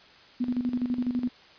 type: tone with tremolo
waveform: sine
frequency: 246.9 Hz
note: B3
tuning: in tune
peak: -23 dBFS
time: 0.4-1.29 s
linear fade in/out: 10 ms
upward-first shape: square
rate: 12 Hz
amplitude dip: 65%
effects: white hiss -53 dBFS RMS until 1.58 s + resampled to 11025 Hz